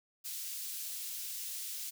white high-pass noise, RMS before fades -41 dBFS, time 0.24-1.91 s, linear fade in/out 20 ms, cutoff 3600 Hz, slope 12 dB/octave, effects none

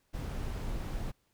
brown noise, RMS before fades -36 dBFS, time 0.13-1.12 s, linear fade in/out 20 ms, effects pink hiss -74 dBFS RMS until 1.33 s

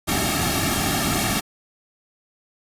pink noise with comb filter, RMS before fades -22 dBFS, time 0.07-1.41 s, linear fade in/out 20 ms, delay 2 ms, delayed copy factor -0.95, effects resampled to 32000 Hz

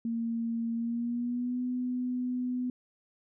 sine tone with pitch glide, 230.4 to 249.8 Hz, A#3 to B3, -20 to +20 cents, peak -29 dBFS, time 0.05-2.7 s, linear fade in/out 2 ms, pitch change +140 cents, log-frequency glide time 0.74-1.62 s, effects none

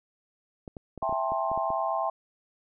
clicks, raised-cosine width 2 ms, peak -26 dBFS, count 10, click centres 0.678 / 0.768 / 0.977 / 1.027 / 1.094 / 1.126 / 1.32 / 1.516 / 1.576 / 1.704 s
sine chord, A minor seventh, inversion second, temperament just, 660 / 792 / 880 / 1056 Hz, E5 / G5 / A5 / C6, +2 / +18 / 0 / +16 cents, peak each -30 / -31 / -34 / -31 dBFS, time 1.02-2.1 s, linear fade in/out 5 ms
effects none

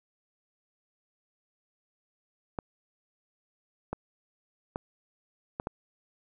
clicks, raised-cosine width 1 ms, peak -18 dBFS, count 5, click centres 2.588 / 3.93 / 4.759 / 5.599 / 5.671 s, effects none

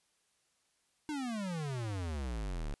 square exponential sweep, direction down, 311.1 to 34 Hz, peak -36 dBFS, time 1.09-2.74 s, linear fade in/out 0 ms, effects white hiss -75 dBFS RMS until 2.8 s + resampled to 24000 Hz

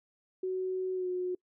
sine tone with pitch glide, 372.7 to 363.3 Hz, F#4 to F#4, +13 to -32 cents, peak -30 dBFS, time 0.43-1.35 s, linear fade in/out 5 ms, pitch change -45 cents, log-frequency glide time 0.94-1.08 s, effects noise-tail reverb RT60 0.1 s tail -25 dB re dry

